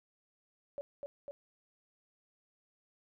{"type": "tone with echo", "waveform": "sine", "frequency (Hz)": 569, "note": "C#5", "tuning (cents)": 45, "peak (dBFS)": -37, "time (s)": [0.78, 0.81], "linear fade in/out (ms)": 0, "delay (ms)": 250, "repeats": 2, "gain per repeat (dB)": -2, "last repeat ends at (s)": 1.31, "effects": []}